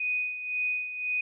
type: tone with tremolo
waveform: sine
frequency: 2489 Hz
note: D#7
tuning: in tune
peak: -25 dBFS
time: 0-1.21 s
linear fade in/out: 5 ms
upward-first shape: sine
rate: 1.9 Hz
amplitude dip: 65%
effects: none